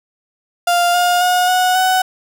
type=tone with pitch steps; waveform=35% pulse; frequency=698.5 / 710.3 / 722.3 / 734.5 / 746.9 Hz; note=F5 / F5 / F#5 / F#5 / F#5; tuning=0 / +29 / -42 / -13 / +16 cents; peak=-10 dBFS; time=0.67-2.02 s; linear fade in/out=5 ms; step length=270 ms; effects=none